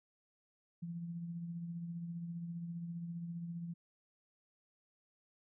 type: tone with tremolo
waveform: sine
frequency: 170 Hz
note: F3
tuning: 46 cents flat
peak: -38 dBFS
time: 0.82-3.74 s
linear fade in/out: 10 ms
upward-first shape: triangle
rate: 15 Hz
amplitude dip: 45%
effects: none